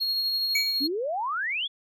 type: tone with tremolo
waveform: triangle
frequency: 4288 Hz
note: C8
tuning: 42 cents sharp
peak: -22 dBFS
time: 0-0.88 s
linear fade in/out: 20 ms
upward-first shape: sine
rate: 12 Hz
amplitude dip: 25%
type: tone with exponential decay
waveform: square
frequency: 2265 Hz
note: C#7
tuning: 37 cents sharp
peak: -21 dBFS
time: 0.55-0.82 s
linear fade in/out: 5 ms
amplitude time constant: 58 ms
type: exponential sweep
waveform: sine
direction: up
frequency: 259.1 to 3526 Hz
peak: -26 dBFS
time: 0.8-1.68 s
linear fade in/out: 20 ms
effects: none